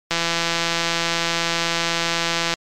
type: click train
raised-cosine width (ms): 0.2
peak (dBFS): -3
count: 409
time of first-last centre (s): 0.11-2.539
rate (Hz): 168
effects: MP3 96 kbps